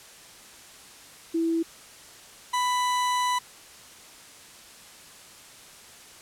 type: tone pair in turn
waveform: sine / 40% pulse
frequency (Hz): 330 / 992.6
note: E4 / B5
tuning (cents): +2 / +8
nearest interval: octave + perfect fifth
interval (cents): 1906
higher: second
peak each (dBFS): -22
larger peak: neither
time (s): 1.34-1.63 / 2.53-3.39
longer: second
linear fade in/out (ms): 10
effects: white hiss -48 dBFS RMS until 6.21 s + low-pass 10000 Hz 12 dB/octave